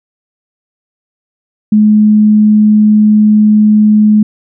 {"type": "tone", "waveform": "sine", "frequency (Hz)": 212.3, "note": "G#3", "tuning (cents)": 38, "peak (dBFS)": -3, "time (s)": [1.72, 4.23], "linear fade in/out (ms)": 5, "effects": []}